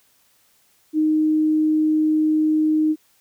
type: tone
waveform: sine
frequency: 309.9 Hz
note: D#4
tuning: 7 cents flat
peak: -15 dBFS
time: 0.93-2.96 s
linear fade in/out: 50 ms
effects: white hiss -60 dBFS RMS until 3.2 s